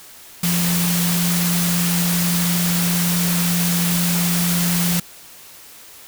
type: tone in noise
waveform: sine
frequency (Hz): 174.1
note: F3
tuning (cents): -5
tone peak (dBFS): -18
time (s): 0.43-5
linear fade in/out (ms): 5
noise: white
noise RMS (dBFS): -22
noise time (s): 0.43-5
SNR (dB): +1
effects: white hiss -42 dBFS RMS until 6.07 s